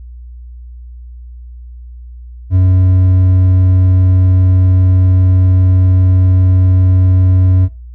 triangle tone with hard clipping, 92.5 Hz, F#2, in tune, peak -7 dBFS, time 2.5-7.69 s, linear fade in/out 50 ms, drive 7 dB, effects noise-tail reverb RT60 0.3 s tail -19 dB re dry + added 60 Hz sine -28 dBFS peak until 7.94 s

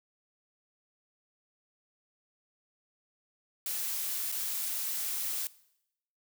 blue noise with dropouts, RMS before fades -34 dBFS, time 3.66-5.47 s, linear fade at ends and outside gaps 1 ms, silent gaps 4.317-4.323 s, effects noise-tail reverb RT60 0.8 s tail -20 dB re dry

